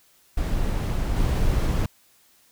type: noise with level steps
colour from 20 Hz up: brown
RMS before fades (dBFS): -24 / -21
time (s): 0.37-1.86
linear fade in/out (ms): 5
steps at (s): 1.16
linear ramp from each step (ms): 5
effects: white hiss -59 dBFS RMS until 2.51 s